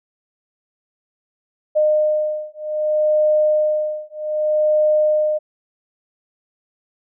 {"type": "beating tone pair", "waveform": "sine", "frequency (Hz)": [610, 610.64], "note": ["D#5", "D#5"], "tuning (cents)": [-34, -33], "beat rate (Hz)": 0.64, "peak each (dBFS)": -18, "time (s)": [1.75, 5.39], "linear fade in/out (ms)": 20, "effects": []}